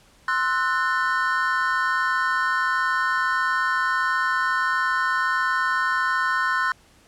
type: chord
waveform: triangle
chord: F# half-diminished seventh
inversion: second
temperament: equal with one note detuned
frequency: 1046.5 / 1318.5 / 1480 / 1799.1 Hz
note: C6 / E6 / F#6 / A6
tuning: 0 / 0 / 0 / +38 cents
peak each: -23 / -26 / -22 / -26 dBFS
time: 0.28-6.72 s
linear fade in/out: 2 ms
effects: pink hiss -55 dBFS RMS until 7.07 s + low-pass 10000 Hz 12 dB/octave